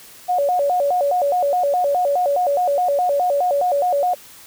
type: tone with vibrato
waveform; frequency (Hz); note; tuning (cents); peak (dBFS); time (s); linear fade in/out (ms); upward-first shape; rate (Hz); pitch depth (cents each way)
sine; 640; D#5; +49; -15; 0.28-4.15; 20; square; 4.8; 210
effects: white hiss -43 dBFS RMS until 4.46 s